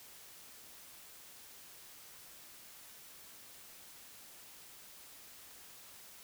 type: silence
effects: white hiss -55 dBFS RMS until 6.23 s